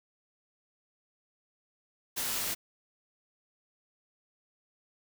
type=noise with comb filter; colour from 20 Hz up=white; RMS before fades=-33 dBFS; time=2.16-2.55 s; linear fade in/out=20 ms; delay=19 ms; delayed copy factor=-0.5; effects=none

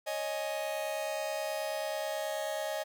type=chord; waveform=45% pulse; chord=C# suspended second; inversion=none; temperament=just; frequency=554.4 / 623.7 / 831.5 Hz; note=C#5 / D#5 / G#5; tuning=0 / +4 / +2 cents; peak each=-39 / -35 / -40 dBFS; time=0.06-2.84 s; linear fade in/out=20 ms; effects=none

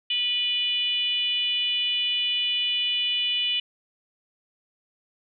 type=tone with frequency modulation; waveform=sine; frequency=2960 Hz; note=F#7; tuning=in tune; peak=-22 dBFS; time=0.1-3.6 s; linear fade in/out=5 ms; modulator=504 Hz; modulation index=0.77; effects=none

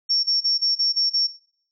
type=tone bursts; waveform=sine; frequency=5480 Hz; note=F8; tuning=34 cents flat; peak=-17 dBFS; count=7; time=0.09-1.278 s; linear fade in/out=20 ms; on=150 ms; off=23 ms; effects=noise-tail reverb RT60 0.6 s tail -20 dB re dry

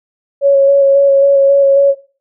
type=tone with vibrato; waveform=sine; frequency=554.4 Hz; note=C#5; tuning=in tune; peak=-5 dBFS; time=0.41-1.95 s; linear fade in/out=50 ms; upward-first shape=square; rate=3.7 Hz; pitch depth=13 cents each way; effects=noise-tail reverb RT60 0.4 s tail -19 dB re dry

